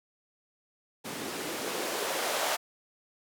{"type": "noise with band-pass filter sweep", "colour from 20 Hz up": "blue", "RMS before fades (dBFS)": -33, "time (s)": [1.04, 2.57], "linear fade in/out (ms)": 20, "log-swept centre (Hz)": [220, 690], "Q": 1.6, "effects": []}